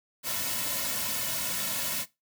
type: noise with comb filter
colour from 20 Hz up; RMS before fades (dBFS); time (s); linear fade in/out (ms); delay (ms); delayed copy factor
white; -31; 0.23-2.06; 50; 2.5; -0.8
effects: noise-tail reverb RT60 0.2 s tail -18 dB re dry